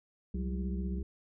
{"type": "tone with vibrato", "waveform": "sine", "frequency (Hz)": 185, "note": "F#3", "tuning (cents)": 0, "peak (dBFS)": -36, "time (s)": [0.34, 0.99], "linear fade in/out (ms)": 5, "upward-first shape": "sine", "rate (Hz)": 13, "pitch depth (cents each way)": 33}
{"type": "harmonic tone", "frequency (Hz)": 66.8, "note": "C2", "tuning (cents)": 36, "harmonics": [1, 3, 5, 6], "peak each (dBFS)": [-34, -44, -47, -48], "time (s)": [0.34, 1.03], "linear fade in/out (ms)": 5}
{"effects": []}